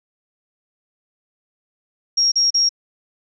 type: tone bursts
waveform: sine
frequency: 5588 Hz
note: F8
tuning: in tune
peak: -13 dBFS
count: 3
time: 2.17-2.692 s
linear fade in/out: 10 ms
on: 150 ms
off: 36 ms
effects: none